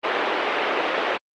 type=band-pass noise; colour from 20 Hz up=pink; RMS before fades=-23 dBFS; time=0.03-1.18 s; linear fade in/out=20 ms; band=370 to 3000 Hz; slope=24 dB/octave; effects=Opus 24 kbps